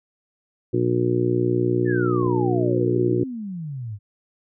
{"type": "harmonic tone", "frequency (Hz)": 60, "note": "B1", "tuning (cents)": -49, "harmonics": [2, 3, 4, 5, 6, 7, 8], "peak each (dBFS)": [-24, -29, -32, -25, -21, -33, -32], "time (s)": [0.73, 3.24], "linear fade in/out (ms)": 10}
{"type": "exponential sweep", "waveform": "sine", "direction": "down", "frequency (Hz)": [1810, 98], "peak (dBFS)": -28, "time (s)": [1.85, 3.99], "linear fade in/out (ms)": 50}
{"type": "clicks", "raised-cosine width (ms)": 2, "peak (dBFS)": -23, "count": 2, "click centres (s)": [2.229, 2.266]}
{"effects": []}